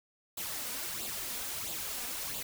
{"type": "noise with flanger", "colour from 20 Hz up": "white", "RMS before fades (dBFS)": -38, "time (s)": [0.37, 2.43], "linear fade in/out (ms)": 5, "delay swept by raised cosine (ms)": [0.25, 4.15], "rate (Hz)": 1.5, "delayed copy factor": 0.6, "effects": []}